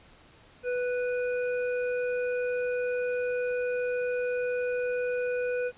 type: harmonic tone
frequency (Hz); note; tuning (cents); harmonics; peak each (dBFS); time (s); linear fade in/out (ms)
493.9; B4; 0; 1 / 3 / 5; -27 / -37 / -41; 0.63-5.72; 50
effects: pink hiss -56 dBFS RMS until 5.77 s + resampled to 8000 Hz